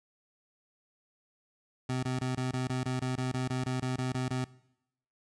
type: tone bursts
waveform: 25% pulse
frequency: 128.1 Hz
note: C3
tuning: 36 cents flat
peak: -26 dBFS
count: 16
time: 1.89-4.445 s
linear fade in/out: 5 ms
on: 140 ms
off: 21 ms
effects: noise-tail reverb RT60 0.8 s tail -21 dB re dry + resampled to 22050 Hz